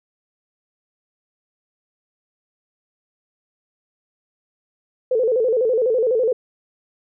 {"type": "tone with vibrato", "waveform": "sine", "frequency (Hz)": 475.4, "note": "A#4", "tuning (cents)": 34, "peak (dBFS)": -15, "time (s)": [5.11, 6.33], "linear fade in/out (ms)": 5, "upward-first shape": "square", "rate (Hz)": 12, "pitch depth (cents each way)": 120, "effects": []}